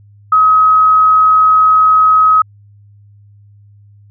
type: tone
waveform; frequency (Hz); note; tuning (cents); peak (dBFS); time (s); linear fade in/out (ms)
sine; 1271; D#6; +36; -5; 0.32-2.42; 5
effects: added 102 Hz sine -40 dBFS peak until 4.1 s